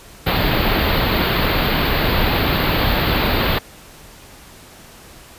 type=band-stop noise; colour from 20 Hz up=pink; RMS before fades=-17 dBFS; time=0.26-3.59 s; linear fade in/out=10 ms; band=4600 to 13000 Hz; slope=96 dB/octave; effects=pink hiss -42 dBFS RMS until 5.38 s + resampled to 32000 Hz